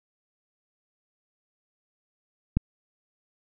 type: click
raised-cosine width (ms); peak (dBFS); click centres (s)
5; -9; 2.57
effects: none